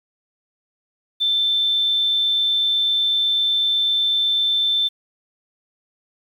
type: tone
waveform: sine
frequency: 3546 Hz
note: A7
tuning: 13 cents sharp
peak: -16 dBFS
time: 1.2-4.89 s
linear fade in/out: 20 ms
effects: 8-bit